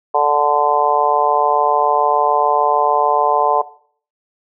harmonic tone, 146.83 Hz, D3, in tune, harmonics 3 / 4 / 5 / 6 / 7, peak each -20 / -19 / -16 / -17 / -18 dBFS, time 0.14-3.62 s, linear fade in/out 10 ms, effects noise-tail reverb RT60 0.5 s tail -17 dB re dry

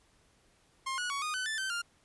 sawtooth tone with pitch steps, 1063 / 1461 / 1120 / 1232 / 1511 / 1758 / 1545 / 1401 Hz, C6 / F#6 / C#6 / D#6 / F#6 / A6 / G6 / F6, +27 / -22 / +18 / -17 / +36 / -2 / -26 / +5 cents, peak -29 dBFS, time 0.86-1.82 s, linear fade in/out 10 ms, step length 120 ms, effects pink hiss -67 dBFS RMS until 2.04 s + resampled to 24000 Hz

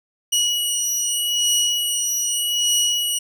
20% pulse beating tone pair, 2915 / 2915.82 Hz, F#7 / F#7, -26 / -26 cents, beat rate 0.82 Hz, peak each -18 / -15 dBFS, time 0.32-3.19 s, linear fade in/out 10 ms, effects none

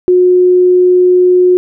sine tone, 362.3 Hz, F#4, 36 cents flat, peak -4 dBFS, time 0.08-1.57 s, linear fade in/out 0 ms, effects none

